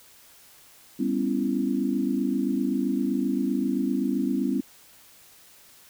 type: chord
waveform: sine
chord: C# half-diminished seventh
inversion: second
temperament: just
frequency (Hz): 199.57 / 249.5 / 277.2 / 332.6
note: G3 / B3 / C#4 / E4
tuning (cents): +31 / +18 / 0 / +16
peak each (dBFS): -29 / -27 / -27 / -31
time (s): 0.99-4.61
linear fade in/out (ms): 10
effects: white hiss -53 dBFS RMS until 5.89 s